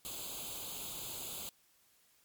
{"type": "noise with comb filter", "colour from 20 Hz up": "white", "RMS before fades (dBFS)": -43, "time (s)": [0.05, 1.49], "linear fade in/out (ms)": 0, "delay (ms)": 0.27, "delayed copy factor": 0.85, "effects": ["white hiss -69 dBFS RMS until 2.24 s", "MP3 96 kbps"]}